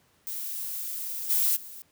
violet noise with level steps, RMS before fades -34 / -24 / -43 dBFS, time 0.27-1.82 s, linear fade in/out 0 ms, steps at 1.29 / 1.55 s, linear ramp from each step 20 ms, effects pink hiss -65 dBFS RMS until 1.91 s + high-pass 80 Hz 12 dB/octave

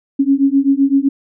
sine beating tone pair, 271.5 / 279.3 Hz, C#4 / C#4, -36 / +13 cents, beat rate 7.8 Hz, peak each -13 dBFS, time 0.19-1.09 s, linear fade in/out 10 ms, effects none

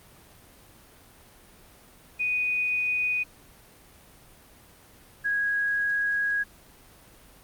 sine tone pair in turn, 2475 / 1651.9 Hz, D#7 / G#6, -10 / -10 cents, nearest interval perfect fifth, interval 700 cents, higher first, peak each -23 dBFS, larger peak neither, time 2.19-3.24 / 5.24-6.44 s, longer second, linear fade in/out 20 ms, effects pink hiss -53 dBFS RMS until 7.43 s + Opus 32 kbps

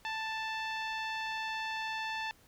10% pulse tone with low-pass filter, 882 Hz, A5, 4 cents sharp, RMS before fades -37 dBFS, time 0.05-2.31 s, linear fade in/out 0 ms, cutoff 3100 Hz, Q 0.63, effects pink hiss -63 dBFS RMS until 2.47 s

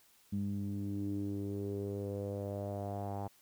sawtooth tone with low-pass filter sweep, 100.3 Hz, G2, 40 cents sharp, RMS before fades -38 dBFS, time 0.32-3.28 s, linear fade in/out 10 ms, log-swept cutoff 210 to 820 Hz, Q 5, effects white hiss -66 dBFS RMS until 3.41 s

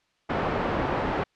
white low-pass noise, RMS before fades -27 dBFS, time 0.29-1.24 s, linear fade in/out 10 ms, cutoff 940 Hz, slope 12 dB/octave, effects white hiss -69 dBFS RMS until 1.35 s + low-pass 4000 Hz 12 dB/octave

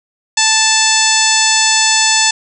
harmonic tone with a mistuned harmonic, 880 Hz, A5, in tune, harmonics 1 / 2 / 3 / 4 / 5 / 6 / 7 / 8 / 9, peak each -18 / -18 / -18 / -18 / -18 / -18 / -18 / -18 / -18 dBFS, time 0.37-2.31 s, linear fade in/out 5 ms, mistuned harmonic 6, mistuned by -17 cents, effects none

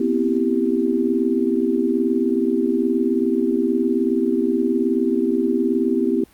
sine chord, C major seventh, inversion third, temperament equal with one note detuned, 242.7 / 261.6 / 329.6 / 392 Hz, B3 / C4 / E4 / G4, -30 / 0 / 0 / 0 cents, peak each -22 dBFS, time 0-6.24 s, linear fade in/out 5 ms, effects pink hiss -53 dBFS RMS until 6.33 s + Opus 48 kbps

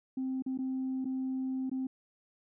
sine tone with dropouts, 261.6 Hz, C4, in tune, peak -30 dBFS, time 0.17-1.87 s, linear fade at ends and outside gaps 5 ms, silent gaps 0.423-0.462 / 0.576-0.587 / 1.046-1.053 / 1.697-1.714 s, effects tanh soft clip ceiling -28 dBFS

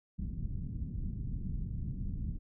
pink low-pass noise, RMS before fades -37 dBFS, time 0.18-2.39 s, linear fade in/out 20 ms, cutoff 200 Hz, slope 24 dB/octave, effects none

